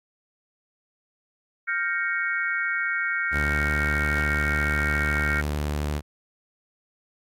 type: chord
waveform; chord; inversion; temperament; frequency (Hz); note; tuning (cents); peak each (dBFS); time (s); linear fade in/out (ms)
sine; G half-diminished seventh; third; equal; 1396.9 / 1568 / 1864.7 / 2217; F6 / G6 / Bb6 / Db7; 0 / 0 / 0 / 0; -28 / -29 / -29 / -30; 1.67-5.42; 20
type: tone with pitch glide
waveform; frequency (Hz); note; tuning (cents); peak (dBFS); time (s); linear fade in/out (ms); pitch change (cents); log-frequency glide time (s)
sawtooth; 73.42 to 74.06; D2 to D2; 0 to +15; -21; 3.31-6.02; 50; +15; 3.49-3.68
effects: AAC 64 kbps